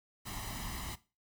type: noise with comb filter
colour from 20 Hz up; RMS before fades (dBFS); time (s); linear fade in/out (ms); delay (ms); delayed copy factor
pink; -41; 0.25-0.96; 20; 1; +0.7
effects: noise-tail reverb RT60 0.3 s tail -17 dB re dry